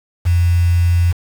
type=tone with quantisation; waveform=sine; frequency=87 Hz; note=F2; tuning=6 cents flat; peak=-10 dBFS; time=0.25-1.13 s; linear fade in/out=20 ms; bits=5; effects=none